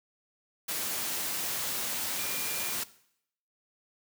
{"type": "tone in noise", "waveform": "sine", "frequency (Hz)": 2400, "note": "D7", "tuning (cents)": 37, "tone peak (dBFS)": -42, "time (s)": [2.18, 2.74], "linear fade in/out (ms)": 10, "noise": "white", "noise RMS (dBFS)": -33, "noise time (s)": [0.68, 2.84], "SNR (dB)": -12, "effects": ["noise-tail reverb RT60 0.7 s tail -18 dB re dry", "high-pass 100 Hz 12 dB/octave"]}